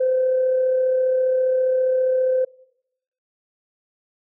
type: tone with amplitude modulation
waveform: sine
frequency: 515 Hz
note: C5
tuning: 28 cents flat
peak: -14 dBFS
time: 0-2.45 s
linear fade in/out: 10 ms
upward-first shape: sine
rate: 34.9 Hz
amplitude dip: 30%
effects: noise-tail reverb RT60 0.8 s tail -23 dB re dry + tanh soft clip ceiling -11 dBFS